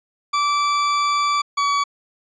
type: tone pair in turn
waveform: 40% pulse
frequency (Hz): 1161 / 1137.1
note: D6 / C#6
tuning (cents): -20 / +44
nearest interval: unison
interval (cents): 36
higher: first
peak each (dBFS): -16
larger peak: neither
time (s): 0.33-1.42 / 1.57-1.84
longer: first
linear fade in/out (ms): 10
effects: resampled to 16000 Hz